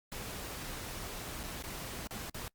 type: noise with dropouts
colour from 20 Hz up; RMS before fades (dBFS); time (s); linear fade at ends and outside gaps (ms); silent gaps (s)
pink; -42; 0.12-2.48; 0; 1.431-1.437 / 1.624-1.639 / 2.071-2.109 / 2.297-2.345
effects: noise-tail reverb RT60 0.1 s tail -26 dB re dry + Opus 48 kbps